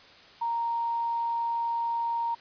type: tone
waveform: sine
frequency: 931 Hz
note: A#5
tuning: 2 cents flat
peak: -26 dBFS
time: 0.41-2.35 s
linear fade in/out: 10 ms
effects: white hiss -52 dBFS RMS until 2.4 s + resampled to 11025 Hz